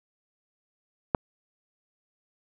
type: click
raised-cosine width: 1 ms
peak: -7 dBFS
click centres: 1.148 s
effects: none